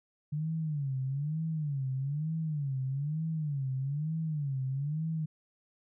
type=tone with vibrato; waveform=sine; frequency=145.7 Hz; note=D3; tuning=13 cents flat; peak=-30 dBFS; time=0.32-5.26 s; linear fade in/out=10 ms; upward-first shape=sine; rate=1.1 Hz; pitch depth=180 cents each way; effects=none